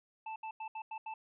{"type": "tone bursts at uneven times", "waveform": "square", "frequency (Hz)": 880, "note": "A5", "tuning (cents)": 0, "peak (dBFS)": -40, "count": 6, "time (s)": [[0.26, 0.36], [0.43, 0.51], [0.6, 0.68], [0.75, 0.82], [0.91, 0.98], [1.06, 1.14]], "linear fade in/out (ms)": 5, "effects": ["resampled to 8000 Hz", "13-bit"]}